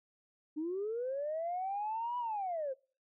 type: linear two-way sweep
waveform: sine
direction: up then down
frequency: 294.9 to 987.8 to 509 Hz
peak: -33 dBFS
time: 0.56-2.74 s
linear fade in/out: 20 ms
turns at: 2.18 s
effects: noise-tail reverb RT60 0.4 s tail -25 dB re dry + tanh soft clip ceiling -29 dBFS